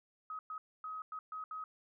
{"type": "tone bursts at uneven times", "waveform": "sine", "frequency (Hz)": 1267, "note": "D#6", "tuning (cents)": 31, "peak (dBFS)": -40, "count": 6, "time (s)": [[0.3, 0.39], [0.5, 0.58], [0.84, 1.02], [1.12, 1.19], [1.32, 1.44], [1.51, 1.64]], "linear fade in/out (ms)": 2, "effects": []}